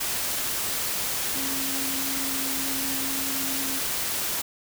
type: tone in noise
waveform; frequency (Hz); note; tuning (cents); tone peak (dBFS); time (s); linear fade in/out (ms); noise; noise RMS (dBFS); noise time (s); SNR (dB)
sine; 270; C#4; -45; -34; 1.35-3.8; 10; white; -28; 0-4.42; -9
effects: none